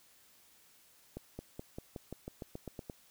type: accelerating click train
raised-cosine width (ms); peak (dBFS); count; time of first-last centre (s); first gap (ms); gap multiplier
2; -28; 12; 1.17-2.898; 220; 0.93
effects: white hiss -64 dBFS RMS until 3.1 s